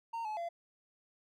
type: tone with pitch steps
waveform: triangle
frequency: 919 / 857 / 683 Hz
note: A#5 / A5 / F5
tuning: -25 / -46 / -39 cents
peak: -34 dBFS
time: 0.13-0.49 s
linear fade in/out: 10 ms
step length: 120 ms
effects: none